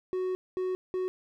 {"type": "tone bursts at uneven times", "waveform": "triangle", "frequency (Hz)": 370, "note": "F#4", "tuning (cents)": 0, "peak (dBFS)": -26, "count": 3, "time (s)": [[0.13, 0.35], [0.57, 0.75], [0.94, 1.08]], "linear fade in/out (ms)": 0, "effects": []}